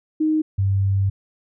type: tone pair in turn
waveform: sine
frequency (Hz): 311.1 / 97.78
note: D#4 / G2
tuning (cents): 0 / -4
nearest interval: octave + minor sixth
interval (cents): 2004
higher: first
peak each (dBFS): -16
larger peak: neither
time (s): 0.2-0.42 / 0.58-1.1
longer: second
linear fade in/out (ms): 10
effects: none